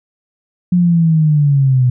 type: linear sweep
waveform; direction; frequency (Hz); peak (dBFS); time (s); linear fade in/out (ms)
sine; down; 180 to 123.3; -8; 0.72-1.9; 5
effects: none